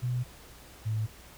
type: tone pair in turn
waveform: sine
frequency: 124 / 109.08 Hz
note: B2 / A2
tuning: +7 / -15 cents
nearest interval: major second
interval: 222 cents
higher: first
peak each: -27 dBFS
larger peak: neither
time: 0.02-0.24 / 0.85-1.07 s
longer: neither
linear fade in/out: 20 ms
effects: added 60 Hz sine -55 dBFS peak until 1.37 s + pink hiss -52 dBFS RMS until 1.37 s